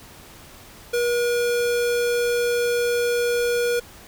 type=tone; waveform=square; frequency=480 Hz; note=B4; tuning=49 cents flat; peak=-20 dBFS; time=0.93-3.8 s; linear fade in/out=10 ms; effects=pink hiss -45 dBFS RMS until 4.07 s